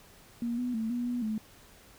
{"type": "tone with pitch steps", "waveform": "sine", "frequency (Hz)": [236, 247.3, 222.9, 242, 243.9, 217.1], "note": ["A#3", "B3", "A3", "B3", "B3", "A3"], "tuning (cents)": [22, 3, 23, -35, -21, -23], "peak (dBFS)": -29, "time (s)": [0.42, 1.38], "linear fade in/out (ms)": 2, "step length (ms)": 160, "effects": ["pink hiss -56 dBFS RMS until 1.98 s"]}